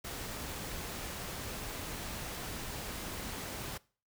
pink noise, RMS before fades -41 dBFS, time 0.04-3.78 s, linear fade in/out 10 ms, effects noise-tail reverb RT60 0.4 s tail -22 dB re dry

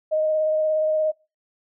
sine tone with vibrato, 622 Hz, D#5, 1 cent flat, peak -18 dBFS, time 0.11-1.12 s, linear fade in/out 20 ms, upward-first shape square, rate 17 Hz, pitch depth 10 cents each way, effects noise-tail reverb RT60 0.3 s tail -24 dB re dry

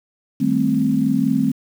sine chord, A half-diminished seventh, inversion second, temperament equal, 155.56 / 196 / 220 / 261.6 Hz, Eb3 / G3 / A3 / C4, 0 / 0 / 0 / 0 cents, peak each -24 / -23 / -20 / -18 dBFS, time 0.4-1.52 s, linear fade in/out 10 ms, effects 7-bit

